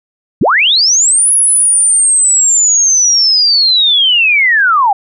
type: linear two-way sweep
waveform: sine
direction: up then down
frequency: 93.1 to 10548 to 757 Hz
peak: -6 dBFS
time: 0.41-4.93 s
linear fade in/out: 5 ms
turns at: 1.33 s
effects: none